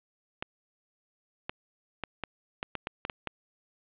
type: clicks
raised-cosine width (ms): 0.3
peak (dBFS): -16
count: 10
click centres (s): 0.425 / 1.495 / 2.037 / 2.237 / 2.629 / 2.753 / 2.871 / 3.051 / 3.098 / 3.273
effects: resampled to 8000 Hz + 8-bit